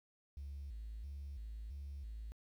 triangle tone with vibrato, 61.74 Hz, B1, in tune, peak -40 dBFS, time 0.37-2.32 s, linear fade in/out 0 ms, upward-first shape square, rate 1.5 Hz, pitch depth 220 cents each way, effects tanh soft clip ceiling -41 dBFS + 12-bit

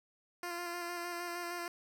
10% pulse tone with vibrato, 347.7 Hz, F4, 8 cents flat, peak -30 dBFS, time 0.43-1.68 s, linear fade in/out 2 ms, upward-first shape square, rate 6.5 Hz, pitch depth 17 cents each way, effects none

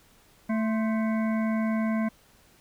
harmonic tone with a mistuned harmonic, 221.1 Hz, A3, 9 cents sharp, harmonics 1 / 3 / 5 / 7 / 9 / 10, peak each -24 / -34 / -38 / -41 / -43 / -44 dBFS, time 0.49-2.09 s, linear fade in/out 10 ms, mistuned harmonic 5, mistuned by -85 cents, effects pink hiss -59 dBFS RMS until 2.6 s

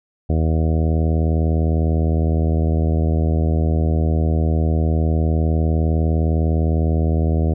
harmonic tone, 79.8 Hz, D#2, 44 cents sharp, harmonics 1 / 2 / 3 / 4 / 5 / 6 / 7 / 8 / 9, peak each -16 / -22 / -26 / -28 / -30 / -32 / -33 / -34 / -35 dBFS, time 0.29-7.54 s, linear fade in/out 10 ms, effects none

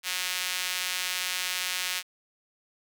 sawtooth tone with high-pass filter, 182.5 Hz, F#3, 24 cents flat, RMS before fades -31 dBFS, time 0.03-2.03 s, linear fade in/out 50 ms, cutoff 2500 Hz, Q 0.99, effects none

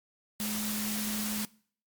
sine tone in noise, 212 Hz, G#3, 36 cents sharp, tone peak -33 dBFS, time 0.4-1.45 s, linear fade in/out 0 ms, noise white, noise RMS -35 dBFS, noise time 0.4-1.45 s, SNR -1 dB, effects noise-tail reverb RT60 0.5 s tail -22 dB re dry + MP3 96 kbps

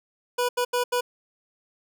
25% pulse tone bursts at uneven times, 490.5 Hz, B4, 12 cents flat, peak -18 dBFS, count 4, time 0.38-0.49 / 0.57-0.65 / 0.73-0.84 / 0.92-1.01 s, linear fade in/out 10 ms, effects none

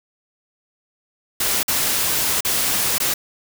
white noise with dropouts, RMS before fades -20 dBFS, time 1.4-3.14 s, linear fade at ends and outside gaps 5 ms, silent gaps 1.631-1.68 / 2.407-2.448 / 2.983-3 s, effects none

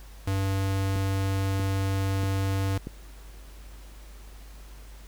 square tone, 97 Hz, G2, 18 cents flat, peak -25 dBFS, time 0.27-2.78 s, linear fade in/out 5 ms
click train, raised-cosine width 3 ms, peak -21 dBFS, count 4, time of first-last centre 0.96-2.871 s, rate 1.57 Hz
effects added 50 Hz sine -43 dBFS peak until 5.07 s + pink hiss -53 dBFS RMS until 5.07 s

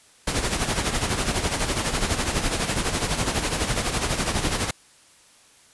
pink noise with tremolo, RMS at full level -22 dBFS, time 0.27-4.71 s, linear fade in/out 5 ms, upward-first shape sine, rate 12 Hz, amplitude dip 60%, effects white hiss -54 dBFS RMS until 5.73 s + resampled to 24000 Hz

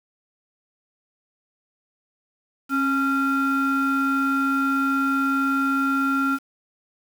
triangle ring-modulated tone, 554.4 Hz, C#5, in tune, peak -14 dBFS, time 2.69-6.39 s, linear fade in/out 50 ms, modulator 826 Hz, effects 7-bit

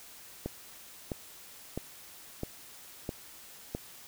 click train, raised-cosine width 2 ms, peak -20 dBFS, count 6, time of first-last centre 0.46-3.749 s, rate 1.52 Hz, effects white hiss -51 dBFS RMS until 4.07 s

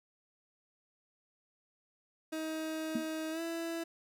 30% pulse tone with pitch glide, 316.2 to 332.3 Hz, D#4 to E4, +28 to +14 cents, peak -33 dBFS, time 2.32-3.84 s, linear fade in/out 10 ms, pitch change +86 cents, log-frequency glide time 3.31-3.41 s
sine tone with exponential decay, 237 Hz, A#3, 29 cents sharp, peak -27 dBFS, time 2.95-3.08 s, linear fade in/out 5 ms, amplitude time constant 28 ms
effects none

